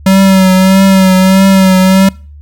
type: tone with vibrato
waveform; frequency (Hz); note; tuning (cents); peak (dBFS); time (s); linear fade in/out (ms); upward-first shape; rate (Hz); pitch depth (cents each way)
square; 190; F#3; +46; -4; 0.06-2.09; 5; triangle; 1.6; 40
effects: noise-tail reverb RT60 0.4 s tail -24 dB re dry + added 73 Hz sine -29 dBFS peak until 2.41 s